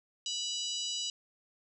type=harmonic tone; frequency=981 Hz; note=B5; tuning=12 cents flat; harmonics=3 / 4 / 5 / 6 / 7 / 8; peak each=-37 / -39 / -41 / -43 / -44 / -45 dBFS; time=0.26-1.1 s; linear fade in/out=2 ms; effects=none